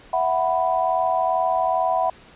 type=chord; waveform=sine; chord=E suspended second; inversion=none; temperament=just; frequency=659.3 / 741.7 / 988.9 Hz; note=E5 / F#5 / B5; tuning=0 / +4 / +2 cents; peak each=-23 / -21 / -24 dBFS; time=0.13-2.1 s; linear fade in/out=5 ms; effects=pink hiss -48 dBFS RMS until 2.35 s + resampled to 8000 Hz